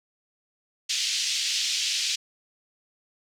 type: band-pass noise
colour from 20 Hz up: white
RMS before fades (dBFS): -27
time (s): 0.89-2.16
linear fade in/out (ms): 10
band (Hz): 2600 to 6000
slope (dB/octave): 24
effects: none